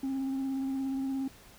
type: tone with vibrato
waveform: sine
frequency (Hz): 268.3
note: C4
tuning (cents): +44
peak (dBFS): -27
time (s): 0.03-1.28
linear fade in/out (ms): 5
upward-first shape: triangle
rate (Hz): 17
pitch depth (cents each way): 25
effects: tanh soft clip ceiling -29 dBFS + pink hiss -55 dBFS RMS until 1.58 s